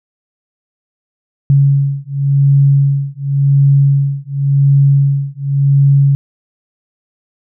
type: beating tone pair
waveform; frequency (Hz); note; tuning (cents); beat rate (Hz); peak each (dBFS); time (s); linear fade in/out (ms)
sine; 139 / 139.91; C#3 / C#3; +5 / +16; 0.91; -11; 1.5-6.15; 0
effects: none